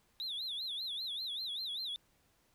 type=tone with vibrato; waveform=triangle; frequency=3729 Hz; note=A#7; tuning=in tune; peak=-35 dBFS; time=0.2-1.96 s; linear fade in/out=0 ms; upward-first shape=sine; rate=5.1 Hz; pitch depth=200 cents each way; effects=tanh soft clip ceiling -32 dBFS + pink hiss -72 dBFS RMS until 2.54 s